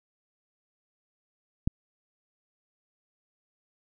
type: click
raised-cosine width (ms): 5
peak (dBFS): -12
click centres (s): 1.675
effects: none